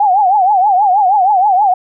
sine tone with vibrato, 784 Hz, G5, in tune, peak -7 dBFS, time 0-1.74 s, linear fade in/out 5 ms, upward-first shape triangle, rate 6.3 Hz, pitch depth 180 cents each way, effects none

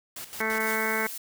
white noise with tremolo, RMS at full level -38 dBFS, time 0.16-0.78 s, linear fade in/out 5 ms, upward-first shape square, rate 5.9 Hz, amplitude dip 70%
harmonic tone, 220 Hz, A3, in tune, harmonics 1 / 2 / 3 / 4 / 5 / 6 / 7 / 8 / 9 / 10, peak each -35 / -32 / -38 / -35 / -37 / -37 / -32 / -37 / -33 / -32 dBFS, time 0.4-1.07 s, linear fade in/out 5 ms
blue noise, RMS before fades -37 dBFS, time 0.6-1.18 s, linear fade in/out 5 ms
effects none

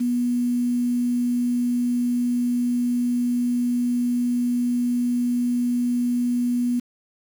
sine tone with quantisation, 243.5 Hz, B3, 24 cents flat, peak -19 dBFS, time 0-6.8 s, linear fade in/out 10 ms, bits 7, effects none

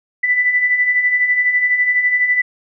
sine beating tone pair, 1975.5 / 1987.5 Hz, B6 / B6, 0 / +10 cents, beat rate 12 Hz, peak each -21 / -13 dBFS, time 0.23-2.42 s, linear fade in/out 10 ms, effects none

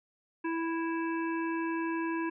harmonic tone, 329.6 Hz, E4, in tune, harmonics 1 / 3 / 5 / 7 / 8, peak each -31 / -37 / -40 / -49 / -45 dBFS, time 0.44-2.3 s, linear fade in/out 10 ms, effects none

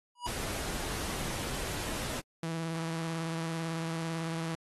square tone with exponential growth, 970 Hz, B5, 31 cents flat, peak -29 dBFS, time 0.15-0.27 s, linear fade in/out 5 ms, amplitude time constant 24 ms
pink noise, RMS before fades -37 dBFS, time 0.26-2.21 s, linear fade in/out 20 ms
sawtooth tone with vibrato, 164 Hz, E3, 9 cents flat, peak -29 dBFS, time 2.43-4.55 s, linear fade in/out 2 ms, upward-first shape square, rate 18 Hz, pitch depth 19 cents each way
effects AAC 32 kbps

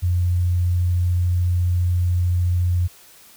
sine tone, 88.6 Hz, F2, 25 cents sharp, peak -16 dBFS, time 0.02-2.88 s, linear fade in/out 20 ms, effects white hiss -48 dBFS RMS until 3.36 s

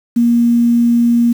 sine tone with quantisation, 236.3 Hz, A#3, 24 cents sharp, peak -8 dBFS, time 0.16-1.33 s, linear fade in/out 10 ms, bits 6, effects none

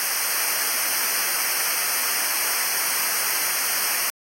white noise with comb filter, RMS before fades -23 dBFS, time 0-4.1 s, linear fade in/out 0 ms, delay 0.27 ms, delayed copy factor -1, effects AAC 48 kbps

